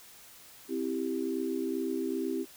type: chord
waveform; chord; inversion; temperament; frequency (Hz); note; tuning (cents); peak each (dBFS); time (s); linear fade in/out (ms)
sine; C major; none; equal; 261.6 / 329.6 / 392; C4 / E4 / G4; 0 / 0 / 0; -34; 0.68-2.46; 50
effects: white hiss -53 dBFS RMS until 2.56 s